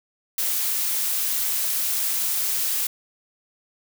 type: noise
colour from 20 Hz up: blue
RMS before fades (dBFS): -24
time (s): 0.38-2.87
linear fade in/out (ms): 2
effects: none